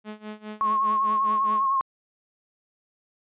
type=tone with tremolo; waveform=sawtooth; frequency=213 Hz; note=G#3; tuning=44 cents sharp; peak=-29 dBFS; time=0.04-1.67 s; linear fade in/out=50 ms; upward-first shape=sine; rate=4.9 Hz; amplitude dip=90%
type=tone with vibrato; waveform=sine; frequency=1082 Hz; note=C#6; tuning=42 cents flat; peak=-20 dBFS; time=0.61-1.81 s; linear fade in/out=0 ms; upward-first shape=sine; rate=10 Hz; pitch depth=38 cents each way
effects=resampled to 8000 Hz